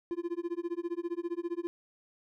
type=tone with tremolo; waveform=triangle; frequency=344.1 Hz; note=F4; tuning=26 cents flat; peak=-27 dBFS; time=0.11-1.67 s; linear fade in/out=0 ms; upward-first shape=sine; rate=15 Hz; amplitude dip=100%; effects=none